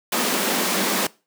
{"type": "high-pass noise", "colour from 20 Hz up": "pink", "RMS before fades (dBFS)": -22, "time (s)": [0.12, 1.07], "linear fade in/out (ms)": 5, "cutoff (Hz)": 180, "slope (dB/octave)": 96, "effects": ["noise-tail reverb RT60 0.3 s tail -22 dB re dry"]}